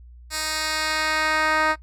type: tone with band-pass filter sweep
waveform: 10% pulse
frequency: 311.5 Hz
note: D#4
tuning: 2 cents sharp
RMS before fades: -23 dBFS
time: 0.3-1.76 s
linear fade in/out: 50 ms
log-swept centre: 7200 to 1300 Hz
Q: 0.78
effects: noise-tail reverb RT60 0.1 s tail -21 dB re dry + added 60 Hz sine -42 dBFS peak until 1.82 s